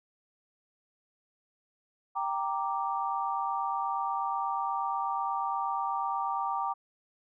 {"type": "chord", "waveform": "sine", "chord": "G minor", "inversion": "none", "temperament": "equal", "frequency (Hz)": [784, 932.3, 1174.7], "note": ["G5", "Bb5", "D6"], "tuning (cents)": [0, 0, 0], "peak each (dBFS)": -33, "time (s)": [2.15, 6.74], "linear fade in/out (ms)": 20, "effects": []}